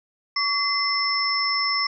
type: tone cluster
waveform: sine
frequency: 1130 / 2056 / 5300 Hz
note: C#6 / C7 / E8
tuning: +33 / -31 / +9 cents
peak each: -26 / -26 / -23 dBFS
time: 0.36-1.87 s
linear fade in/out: 5 ms
effects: none